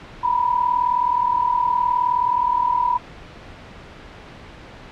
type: tone pair together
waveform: sine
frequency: 948.6 / 987.8 Hz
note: A#5 / B5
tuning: +30 / 0 cents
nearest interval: minor second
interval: 70 cents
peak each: -21 / -18 dBFS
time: 0.23-2.98 s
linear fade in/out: 10 ms
effects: pink hiss -40 dBFS RMS until 4.91 s + low-pass 3000 Hz 12 dB/octave